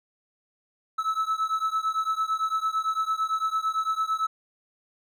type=beating tone pair; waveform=triangle; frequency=1300 / 1308.9 Hz; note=E6 / E6; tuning=-24 / -13 cents; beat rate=8.9 Hz; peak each=-25 / -26 dBFS; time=0.98-4.27 s; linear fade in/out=10 ms; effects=none